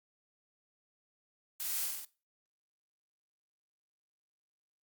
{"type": "noise with echo", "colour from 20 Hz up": "blue", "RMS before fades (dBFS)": -38, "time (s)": [1.6, 1.86], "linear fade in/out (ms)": 0, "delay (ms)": 47, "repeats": 4, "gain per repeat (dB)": -2, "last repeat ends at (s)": 2.048, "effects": ["noise-tail reverb RT60 0.3 s tail -18 dB re dry", "Opus 48 kbps"]}